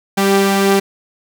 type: tone pair together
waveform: sawtooth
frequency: 197.36 / 392 Hz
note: G3 / G4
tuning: +12 / 0 cents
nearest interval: octave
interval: 1188 cents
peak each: -10 dBFS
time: 0.17-0.8 s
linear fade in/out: 10 ms
effects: none